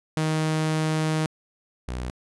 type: tone pair in turn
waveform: sawtooth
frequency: 156.8 / 61.99 Hz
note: D#3 / B1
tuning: +14 / +7 cents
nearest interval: octave + major third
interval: 1607 cents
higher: first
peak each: -18 / -25 dBFS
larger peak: first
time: 0.17-1.26 / 1.88-2.1 s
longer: first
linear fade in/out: 0 ms
effects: resampled to 24000 Hz